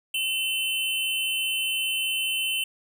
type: tone pair together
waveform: square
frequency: 2700 / 3043 Hz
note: E7 / F#7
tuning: +41 / +48 cents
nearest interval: major second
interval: 207 cents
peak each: -28 dBFS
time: 0.14-2.64 s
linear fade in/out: 5 ms
effects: none